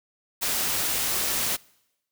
white noise, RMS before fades -26 dBFS, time 0.41-1.57 s, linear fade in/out 20 ms, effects noise-tail reverb RT60 0.9 s tail -25 dB re dry

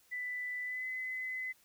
sine tone with pitch glide, 1988 to 2027 Hz, B6 to B6, +11 to +45 cents, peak -36 dBFS, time 0.11-1.53 s, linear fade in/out 20 ms, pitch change +34 cents, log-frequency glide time 0.64-0.87 s, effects white hiss -67 dBFS RMS until 1.64 s

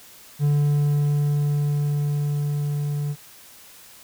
triangle tone with level ramp, 145.8 Hz, D3, 12 cents flat, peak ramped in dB -14 to -21 dBFS, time 0.39-3.16 s, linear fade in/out 50 ms, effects white hiss -47 dBFS RMS until 4.03 s

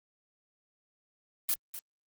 blue noise with echo, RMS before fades -28 dBFS, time 1.49-1.54 s, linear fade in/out 0 ms, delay 250 ms, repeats 1, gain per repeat -12 dB, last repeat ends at 1.79 s, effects Opus 24 kbps

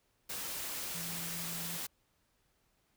sine tone in noise, 169.5 Hz, E3, 49 cents sharp, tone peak -45 dBFS, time 0.94-1.78 s, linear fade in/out 10 ms, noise white, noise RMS -40 dBFS, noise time 0.29-1.87 s, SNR -8 dB, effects pink hiss -75 dBFS RMS until 2.96 s

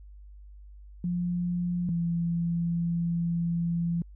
sine tone pair in turn, 176 / 169.84 Hz, F3 / F3, +14 / -48 cents, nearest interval minor second, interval 62 cents, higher first, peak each -26 / -25 dBFS, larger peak second, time 1.04-1.89 / 1.89-4.02 s, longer second, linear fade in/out 2 ms, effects added 50 Hz sine -45 dBFS peak until 4.15 s

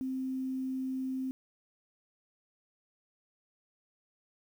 sine tone with quantisation, 261.6 Hz, C4, in tune, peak -32 dBFS, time 0.01-1.31 s, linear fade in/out 0 ms, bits 10, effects none

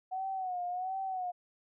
sine tone with vibrato, 740 Hz, F#5, in tune, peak -33 dBFS, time 0.11-1.32 s, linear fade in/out 20 ms, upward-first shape sine, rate 1.4 Hz, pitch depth 73 cents each way, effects none

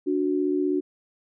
sine tone pair together, 291.7 / 367.5 Hz, D4 / F#4, -12 / -12 cents, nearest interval major third, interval 400 cents, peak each -24 dBFS, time 0.06-0.81 s, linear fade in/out 20 ms, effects none

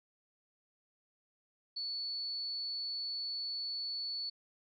sine tone, 4440 Hz, C#8, 2 cents sharp, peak -36 dBFS, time 1.76-4.3 s, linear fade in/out 10 ms, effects none

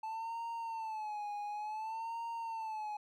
triangle tone with vibrato, 874 Hz, A5, 12 cents flat, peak -36 dBFS, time 0.03-2.97 s, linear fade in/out 5 ms, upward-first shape sine, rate 0.56 Hz, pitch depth 99 cents each way, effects none

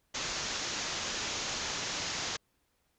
white low-pass noise, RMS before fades -36 dBFS, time 0.14-2.37 s, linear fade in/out 10 ms, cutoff 7000 Hz, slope 96 dB/octave, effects pink hiss -75 dBFS RMS until 2.98 s

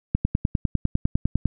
click train, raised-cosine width 5 ms, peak -7 dBFS, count 14, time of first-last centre 0.15-1.457 s, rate 9.95 Hz, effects none

